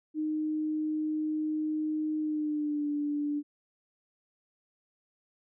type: tone with pitch glide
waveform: sine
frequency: 308.4 to 292.8 Hz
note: D#4 to D4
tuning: -15 to -5 cents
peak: -28 dBFS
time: 0.14-3.43 s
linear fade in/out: 50 ms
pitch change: -90 cents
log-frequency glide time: 2.19-2.88 s
effects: none